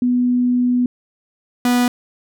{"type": "tone pair in turn", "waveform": ["sine", "45% pulse"], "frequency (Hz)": [246.9, 245.3], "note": ["B3", "B3"], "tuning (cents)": [0, -12], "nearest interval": "unison", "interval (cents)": 12, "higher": "first", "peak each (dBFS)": -13, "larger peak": "neither", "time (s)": [[0.02, 0.86], [1.65, 1.88]], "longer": "first", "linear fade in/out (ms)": 2, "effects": []}